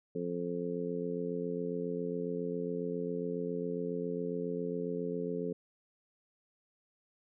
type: harmonic tone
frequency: 87.31 Hz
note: F2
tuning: in tune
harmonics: 2 / 3 / 4 / 5 / 6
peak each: -39 / -40 / -44 / -36 / -44 dBFS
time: 0.15-5.53 s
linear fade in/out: 5 ms
effects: none